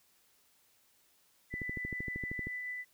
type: tone with tremolo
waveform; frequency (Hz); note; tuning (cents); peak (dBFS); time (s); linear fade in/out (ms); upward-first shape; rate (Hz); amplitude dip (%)
sine; 1991; B6; +14; -36; 1.5-2.85; 50; triangle; 6.9; 25
type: click train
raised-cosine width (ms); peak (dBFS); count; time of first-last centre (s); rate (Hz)
3; -27; 13; 1.54-2.47; 12.9
effects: white hiss -69 dBFS RMS until 2.93 s